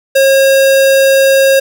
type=tone; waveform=square; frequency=541 Hz; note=C#5; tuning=42 cents flat; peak=-6 dBFS; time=0.15-1.6 s; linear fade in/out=10 ms; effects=none